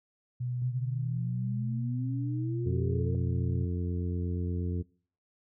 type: tone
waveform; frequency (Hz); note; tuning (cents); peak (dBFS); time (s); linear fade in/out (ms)
sine; 123.6; B2; +2; -30; 0.4-3.65; 10
type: exponential sweep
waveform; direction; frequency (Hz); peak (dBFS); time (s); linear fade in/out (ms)
sine; up; 126.5 to 456.7; -35; 0.62-3.15; 2
type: harmonic tone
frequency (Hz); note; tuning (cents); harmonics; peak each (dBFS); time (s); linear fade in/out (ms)
88.4; F2; +22; 1 / 2 / 3 / 4 / 5; -30 / -36 / -40 / -42 / -44; 2.65-4.83; 20
effects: noise-tail reverb RT60 0.5 s tail -24 dB re dry